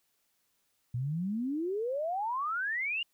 sine exponential sweep, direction up, 116.5 to 2893 Hz, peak -30 dBFS, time 0.94-3.03 s, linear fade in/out 5 ms, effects white hiss -75 dBFS RMS until 3.13 s

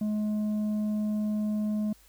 sine tone with tanh clipping, 211.8 Hz, G#3, 34 cents sharp, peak -27 dBFS, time 0.01-1.93 s, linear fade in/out 5 ms, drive 5 dB, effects added 50 Hz sine -60 dBFS peak until 2.08 s + white hiss -60 dBFS RMS until 2.08 s

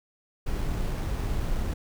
brown noise with sample-and-hold, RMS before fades -28 dBFS, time 0.46-1.74 s, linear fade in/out 10 ms, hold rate 7350 Hz, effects none

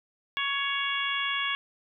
harmonic tone, 558 Hz, C#5, 11 cents sharp, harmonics 2 / 3 / 4 / 5 / 6, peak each -33 / -33 / -33 / -33 / -33 dBFS, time 0.37-1.55 s, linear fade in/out 0 ms, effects none

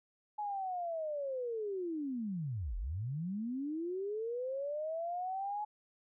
sine linear two-way sweep, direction down then up, 848 to 38.89 to 848 Hz, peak -35 dBFS, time 0.38-5.65 s, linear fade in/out 10 ms, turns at 2.77 s, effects none

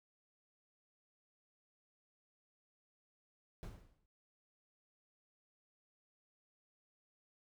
brown noise with exponential decay, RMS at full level -43 dBFS, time 3.63-4.06 s, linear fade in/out 0 ms, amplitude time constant 92 ms, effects none

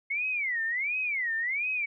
sine tone with vibrato, 2137 Hz, C7, 36 cents sharp, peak -27 dBFS, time 0.1-1.86 s, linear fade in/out 10 ms, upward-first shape sine, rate 1.4 Hz, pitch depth 300 cents each way, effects none

